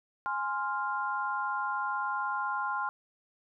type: chord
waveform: sine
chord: F minor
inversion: first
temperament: equal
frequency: 830.6 / 1046.5 / 1396.9 Hz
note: Ab5 / C6 / F6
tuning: 0 / 0 / 0 cents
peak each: -35 / -33 / -34 dBFS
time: 0.26-2.89 s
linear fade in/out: 0 ms
effects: none